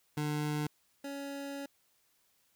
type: tone pair in turn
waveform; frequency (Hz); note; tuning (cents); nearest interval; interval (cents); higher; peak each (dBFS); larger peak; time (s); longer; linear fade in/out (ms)
25% pulse; 149.7 / 279.7; D3 / C#4; +33 / +16; major seventh; 1083; second; -28 / -35; first; 0.17-0.67 / 1.04-1.66; second; 5
effects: white hiss -72 dBFS RMS until 2.55 s